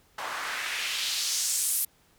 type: noise with band-pass filter sweep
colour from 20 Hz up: white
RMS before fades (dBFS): -30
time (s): 0.18-1.85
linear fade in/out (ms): 5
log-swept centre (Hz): 920 to 12000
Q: 1.6
effects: pink hiss -63 dBFS RMS until 2.18 s